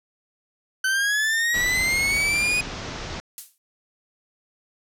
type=linear sweep; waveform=40% pulse; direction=up; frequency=1519 to 2495 Hz; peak=-19 dBFS; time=0.84-2.61 s; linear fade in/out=5 ms
type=low-pass noise; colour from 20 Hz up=pink; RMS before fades=-33 dBFS; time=1.54-3.2 s; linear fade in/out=0 ms; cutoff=6500 Hz; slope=48 dB/octave
type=noise with exponential decay; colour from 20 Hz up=violet; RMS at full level=-27 dBFS; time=3.38-3.58 s; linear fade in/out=0 ms; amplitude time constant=43 ms
effects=low-pass 12000 Hz 12 dB/octave